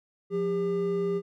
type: tone pair together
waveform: triangle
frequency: 176.47 / 401 Hz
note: F3 / G4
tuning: +18 / +39 cents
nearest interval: octave + major second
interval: 1421 cents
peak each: -30 / -24 dBFS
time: 0.3-1.22 s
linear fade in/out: 50 ms
effects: none

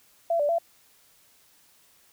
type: tone with pitch steps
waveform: sine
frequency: 674 / 584 / 675 Hz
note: E5 / D5 / E5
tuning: +38 / -10 / +41 cents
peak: -21 dBFS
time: 0.3-0.585 s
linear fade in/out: 5 ms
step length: 95 ms
effects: white hiss -60 dBFS RMS until 2.12 s

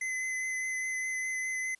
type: tone with vibrato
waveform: square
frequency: 2036 Hz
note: C7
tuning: 48 cents flat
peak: -32 dBFS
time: 0.01-1.75 s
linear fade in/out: 5 ms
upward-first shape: sine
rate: 4.9 Hz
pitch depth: 12 cents each way
effects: white hiss -67 dBFS RMS until 1.79 s + resampled to 24000 Hz

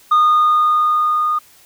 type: tone with level ramp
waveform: sine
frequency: 1227 Hz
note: D#6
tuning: 25 cents flat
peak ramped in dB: -6 to -14 dBFS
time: 0.11-1.39 s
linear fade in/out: 10 ms
effects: tanh soft clip ceiling -8 dBFS + white hiss -48 dBFS RMS until 1.65 s

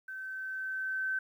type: tone with level ramp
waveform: sine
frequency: 1538 Hz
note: G6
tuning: 33 cents flat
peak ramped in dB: -39 to -29 dBFS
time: 0.08-1.19 s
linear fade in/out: 5 ms
effects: 11-bit

